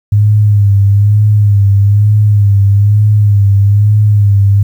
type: tone with vibrato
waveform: sine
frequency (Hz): 102.5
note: G#2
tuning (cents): -22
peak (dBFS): -4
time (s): 0.12-4.63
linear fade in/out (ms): 5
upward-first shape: sine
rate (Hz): 1.1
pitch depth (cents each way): 52
effects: 7-bit